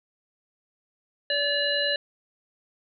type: harmonic tone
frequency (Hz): 575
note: D5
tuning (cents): -37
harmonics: 1 / 3 / 5 / 7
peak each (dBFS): -28 / -28 / -30 / -27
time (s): 1.3-1.96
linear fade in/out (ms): 2
effects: none